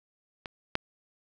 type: clicks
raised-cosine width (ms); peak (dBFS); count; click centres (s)
0.3; -21 / -10; 2; 0.458 / 0.754
effects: none